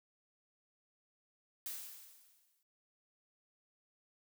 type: noise with exponential decay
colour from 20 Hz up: blue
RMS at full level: -41 dBFS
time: 1.66-2.63 s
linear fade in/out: 1 ms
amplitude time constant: 210 ms
effects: none